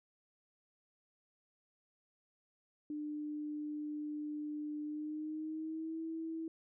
sine tone with pitch glide, 299.2 to 324.4 Hz, D4 to E4, +32 to -28 cents, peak -38 dBFS, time 2.9-6.48 s, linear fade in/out 2 ms, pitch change +140 cents, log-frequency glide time 4.84-6 s, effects none

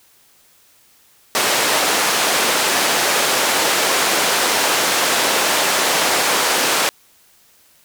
pink band-pass noise, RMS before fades -17 dBFS, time 1.35-6.89 s, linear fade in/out 0 ms, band 470 to 11000 Hz, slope 12 dB/octave, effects white hiss -53 dBFS RMS until 7.84 s

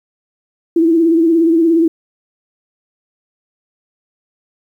sine tone with vibrato, 330 Hz, E4, 2 cents sharp, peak -8 dBFS, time 0.76-1.88 s, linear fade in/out 5 ms, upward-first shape sine, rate 17 Hz, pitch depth 57 cents each way, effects 8-bit

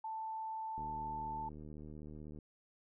sine tone, 883 Hz, A5, 6 cents sharp, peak -39 dBFS, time 0.04-1.49 s, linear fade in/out 5 ms
click train, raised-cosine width 3 ms, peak -38 dBFS, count 123, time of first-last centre 0.78-2.387 s, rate 75.9 Hz
effects none

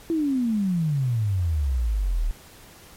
sine exponential sweep, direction down, 338.2 to 36.12 Hz, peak -20 dBFS, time 0.1-2.31 s, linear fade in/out 0 ms, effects pink hiss -48 dBFS RMS until 2.96 s + MP3 64 kbps

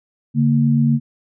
sine tone pair together, 142.5 / 230.9 Hz, C#3 / A#3, +48 / -16 cents, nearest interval minor sixth, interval 836 cents, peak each -15 dBFS, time 0.34-1 s, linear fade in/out 50 ms, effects none

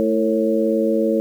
harmonic tone with a mistuned harmonic, 110 Hz, A2, in tune, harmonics 2 / 3 / 4 / 5, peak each -21 / -21 / -21 / -21 dBFS, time 0-1.2 s, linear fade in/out 0 ms, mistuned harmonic 4, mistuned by +49 cents, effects 8-bit

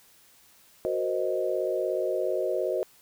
sine chord, C half-diminished seventh, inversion second, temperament equal, 370 / 466.2 / 523.3 / 622.3 Hz, Gb4 / Bb4 / C5 / Eb5, 0 / 0 / 0 / 0 cents, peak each -30 / -33 / -30 / -30 dBFS, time 0.85-2.83 s, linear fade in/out 0 ms, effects white hiss -58 dBFS RMS until 3.01 s

